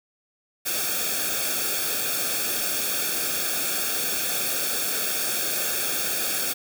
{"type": "noise with comb filter", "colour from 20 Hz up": "white", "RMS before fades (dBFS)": -26, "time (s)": [0.65, 6.54], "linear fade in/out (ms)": 20, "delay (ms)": 1, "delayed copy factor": -0.8, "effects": []}